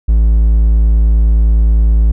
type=tone; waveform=triangle; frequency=54.8 Hz; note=A1; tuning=6 cents flat; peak=-4 dBFS; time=0.08-2.12 s; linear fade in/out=10 ms; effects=none